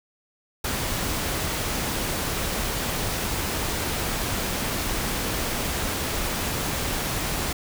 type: noise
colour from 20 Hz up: pink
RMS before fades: -27 dBFS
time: 0.64-7.53 s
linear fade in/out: 5 ms
effects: none